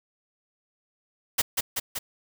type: noise with echo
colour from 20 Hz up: white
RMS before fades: -22 dBFS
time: 1.38-1.42 s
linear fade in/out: 10 ms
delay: 190 ms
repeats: 3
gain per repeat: -3 dB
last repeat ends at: 1.99 s
effects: none